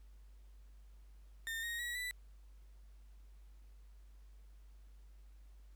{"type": "tone with pitch steps", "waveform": "35% pulse", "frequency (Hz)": [1817, 1869.2, 1922.8, 1978], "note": ["A#6", "A#6", "B6", "B6"], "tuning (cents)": [-45, 4, -47, 2], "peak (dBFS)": -37, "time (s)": [1.47, 2.11], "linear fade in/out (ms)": 0, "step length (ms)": 160, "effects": ["added 50 Hz sine -55 dBFS peak until 5.75 s", "pink hiss -75 dBFS RMS until 5.75 s"]}